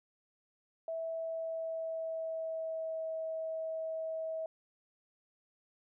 sine tone with pitch glide, 654 to 643.5 Hz, E5 to E5, -14 to -42 cents, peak -35 dBFS, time 0.88-4.46 s, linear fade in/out 2 ms, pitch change -28 cents, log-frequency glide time 1.1-3.1 s, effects none

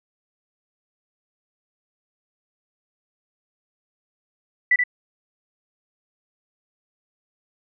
sine tone with echo, 1975.5 Hz, B6, in tune, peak -13 dBFS, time 4.71-4.76 s, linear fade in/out 5 ms, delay 78 ms, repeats 1, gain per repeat -4 dB, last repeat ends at 4.838 s, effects none

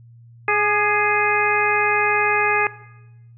harmonic tone with a mistuned harmonic, 417.3 Hz, G#4, 8 cents sharp, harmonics 1 / 2 / 3 / 4 / 5 / 6, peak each -23 / -23 / -23 / -23 / -23 / -23 dBFS, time 0.48-2.67 s, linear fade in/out 2 ms, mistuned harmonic 3, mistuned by -37 cents, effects noise-tail reverb RT60 0.9 s tail -17 dB re dry + added 117 Hz sine -43 dBFS peak until 3.37 s

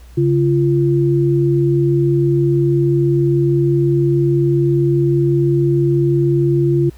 sine tone pair together, 139.4 / 344.4 Hz, C#3 / F4, +10 / -24 cents, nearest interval octave + major third, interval 1566 cents, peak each -14 dBFS, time 0.17-6.9 s, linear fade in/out 10 ms, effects added 60 Hz sine -37 dBFS peak until 6.97 s + pink hiss -50 dBFS RMS until 6.97 s

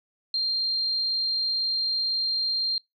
sine tone, 4186 Hz, C8, in tune, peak -23 dBFS, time 0.34-2.78 s, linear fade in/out 2 ms, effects noise-tail reverb RT60 0.2 s tail -25 dB re dry

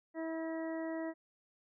harmonic tone with a mistuned harmonic, 324.2 Hz, E4, 29 cents flat, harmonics 1 / 2 / 3 / 4 / 5 / 6, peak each -38 / -41 / -50 / -56 / -56 / -50 dBFS, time 0.14-1.14 s, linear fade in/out 50 ms, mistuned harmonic 6, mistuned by -19 cents, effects none

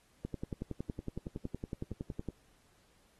click train, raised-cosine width 3 ms, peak -24 dBFS, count 23, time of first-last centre 0.25-2.287 s, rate 10.8 Hz, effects pink hiss -69 dBFS RMS until 3.19 s + AAC 32 kbps

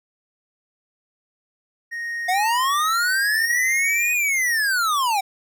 triangle tone with tremolo, 1864.7 Hz, A#6, in tune, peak -23 dBFS, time 1.91-4.14 s, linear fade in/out 20 ms, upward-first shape sine, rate 0.72 Hz, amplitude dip 55%
square linear two-way sweep, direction up then down, 707 to 2497 to 752 Hz, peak -19 dBFS, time 2.28-5.21 s, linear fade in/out 10 ms, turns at 4.13 s
effects none

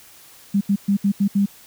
sine tone bursts at uneven times, 200 Hz, G3, 35 cents sharp, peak -14 dBFS, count 6, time 0.54-0.61 / 0.69-0.76 / 0.88-0.97 / 1.04-1.12 / 1.2-1.28 / 1.35-1.46 s, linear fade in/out 10 ms, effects white hiss -47 dBFS RMS until 1.66 s

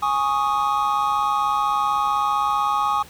triangle chord, Ab suspended fourth, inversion none, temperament equal, 830.6 / 1108.7 / 1244.5 Hz, Ab5 / Db6 / Eb6, 0 / 0 / 0 cents, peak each -21 dBFS, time 0.02-3.03 s, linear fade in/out 10 ms, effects pink hiss -45 dBFS RMS until 3.09 s

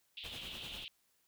white band-pass noise, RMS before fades -47 dBFS, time 0.17-0.88 s, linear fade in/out 0 ms, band 2700 to 3600 Hz, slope 48 dB/octave
pink noise with tremolo, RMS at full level -49 dBFS, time 0.23-0.85 s, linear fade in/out 20 ms, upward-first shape sine, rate 10 Hz, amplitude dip 60%
effects white hiss -75 dBFS RMS until 1.27 s

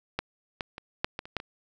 clicks, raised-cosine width 0.3 ms, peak -12 / -15 / -23 / -9 / -17 / -27 / -13 / -23 dBFS, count 8, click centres 0.19 / 0.608 / 0.781 / 1.045 / 1.191 / 1.255 / 1.367 / 1.401 s, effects none

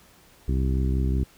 harmonic tone, 65.41 Hz, C2, in tune, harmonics 1 / 2 / 3 / 4 / 5 / 6, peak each -22 / -28 / -32 / -34 / -36 / -38 dBFS, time 0.48-1.24 s, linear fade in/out 5 ms, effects pink hiss -55 dBFS RMS until 1.37 s

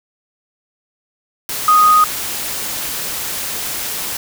sine tone in noise, 1244.5 Hz, D#6, in tune, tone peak -7 dBFS, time 1.68-2.04 s, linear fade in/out 2 ms, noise white, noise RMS -23 dBFS, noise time 1.49-4.17 s, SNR +13 dB, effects none

